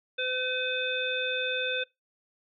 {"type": "harmonic tone", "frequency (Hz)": 509, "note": "C5", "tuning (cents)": -48, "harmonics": [1, 3, 5, 7], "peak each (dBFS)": [-33, -33, -33, -33], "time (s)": [0.18, 1.84], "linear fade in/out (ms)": 10, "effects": ["noise-tail reverb RT60 0.2 s tail -23 dB re dry"]}